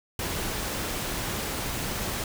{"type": "noise", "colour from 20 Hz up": "pink", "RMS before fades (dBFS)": -31, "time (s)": [0.19, 2.24], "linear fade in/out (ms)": 2, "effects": []}